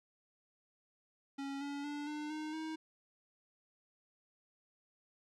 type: tone with pitch steps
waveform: square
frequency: 276.3 / 283.9 / 291.7 / 299.7 / 308 / 316.5 Hz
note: C#4 / C#4 / D4 / D4 / D#4 / D#4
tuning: -6 / +41 / -12 / +35 / -17 / +30 cents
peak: -40 dBFS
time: 1.38-2.76 s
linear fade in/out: 10 ms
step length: 230 ms
effects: low-pass 6000 Hz 12 dB/octave